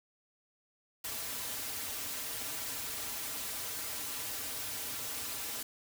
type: noise with comb filter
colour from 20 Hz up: white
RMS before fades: -39 dBFS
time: 1.04-5.63 s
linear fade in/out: 5 ms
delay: 5.5 ms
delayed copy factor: -0.95
effects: none